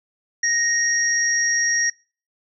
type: tone pair together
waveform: sine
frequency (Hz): 1864.7 / 5659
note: A#6 / F8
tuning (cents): 0 / +22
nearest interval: octave + perfect fifth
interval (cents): 1922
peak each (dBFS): -20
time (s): 0.43-1.9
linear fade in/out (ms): 5
effects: noise-tail reverb RT60 0.4 s tail -26 dB re dry